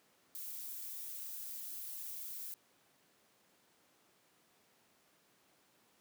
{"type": "noise with flanger", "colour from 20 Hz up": "violet", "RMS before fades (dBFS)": -45, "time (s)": [0.35, 2.54], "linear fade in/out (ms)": 0, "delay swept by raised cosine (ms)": [1.9, 7.9], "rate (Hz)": 2.1, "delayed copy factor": -0.5, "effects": ["pink hiss -70 dBFS RMS until 6 s", "high-pass 200 Hz 12 dB/octave"]}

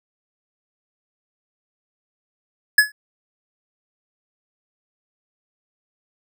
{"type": "tone with exponential decay", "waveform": "square", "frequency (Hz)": 1700, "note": "G#6", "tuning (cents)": 40, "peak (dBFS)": -7, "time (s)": [2.78, 2.92], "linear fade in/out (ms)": 5, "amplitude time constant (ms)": 29, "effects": []}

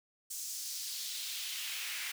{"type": "noise with high-pass filter sweep", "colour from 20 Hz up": "pink", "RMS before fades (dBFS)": -40, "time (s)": [0.3, 2.12], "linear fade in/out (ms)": 10, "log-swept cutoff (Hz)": [6900, 2000], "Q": 1.7, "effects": []}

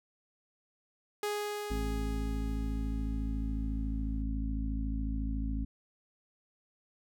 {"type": "tone with exponential decay", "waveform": "sawtooth", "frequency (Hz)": 415.3, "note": "G#4", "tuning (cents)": 0, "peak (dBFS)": -27, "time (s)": [1.23, 4.22], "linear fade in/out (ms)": 2, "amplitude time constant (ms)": 650}
{"type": "harmonic tone", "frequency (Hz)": 54, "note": "A1", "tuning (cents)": -32, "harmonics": [1, 2, 3, 4, 5], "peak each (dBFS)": [-32, -44, -47, -41, -39], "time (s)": [1.7, 5.65], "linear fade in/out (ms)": 10}
{"effects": []}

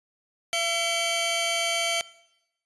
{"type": "tone cluster", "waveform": "sawtooth", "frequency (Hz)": [677, 2277, 3112], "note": ["E5", "C#7", "G7"], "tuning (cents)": [46, 46, -13], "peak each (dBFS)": -25, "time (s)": [0.53, 2.01], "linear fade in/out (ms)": 0, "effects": ["noise-tail reverb RT60 0.9 s tail -20 dB re dry", "resampled to 24000 Hz"]}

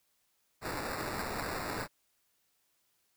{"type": "noise with sample-and-hold", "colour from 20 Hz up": "violet", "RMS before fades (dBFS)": -37, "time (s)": [0.61, 1.88], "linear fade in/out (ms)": 50, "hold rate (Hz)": 3150, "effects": ["white hiss -75 dBFS RMS until 3.16 s"]}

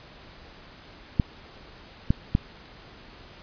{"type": "clicks", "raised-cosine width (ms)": 5, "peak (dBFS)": -7, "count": 3, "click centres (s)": [1.198, 2.105, 2.351], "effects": ["pink hiss -48 dBFS RMS until 3.42 s", "resampled to 11025 Hz"]}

